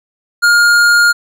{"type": "tone with tanh clipping", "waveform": "sine", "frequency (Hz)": 1417, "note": "F6", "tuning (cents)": 25, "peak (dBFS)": -8, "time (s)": [0.42, 1.13], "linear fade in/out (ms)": 20, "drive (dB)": 16, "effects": []}